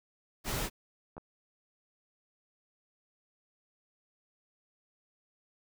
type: noise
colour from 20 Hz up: pink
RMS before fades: -34 dBFS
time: 0.44-0.7 s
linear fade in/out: 50 ms
type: clicks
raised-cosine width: 1 ms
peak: -31 dBFS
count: 2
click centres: 1.168 / 1.18 s
effects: none